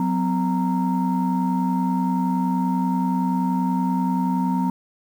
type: tone cluster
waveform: sine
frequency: 184.1 / 254.6 / 928 Hz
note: F#3 / C4 / A#5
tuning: -8 / -47 / -8 cents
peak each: -21 / -22 / -25 dBFS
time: 0-4.7 s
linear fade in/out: 2 ms
effects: tanh soft clip ceiling -12 dBFS + 8-bit